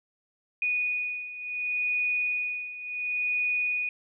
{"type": "beating tone pair", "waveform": "sine", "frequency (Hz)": [2470, 2470.7], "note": ["D#7", "D#7"], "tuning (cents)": [-13, -13], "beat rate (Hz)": 0.7, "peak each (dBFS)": [-32, -28], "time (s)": [0.62, 3.89], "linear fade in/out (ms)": 2, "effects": []}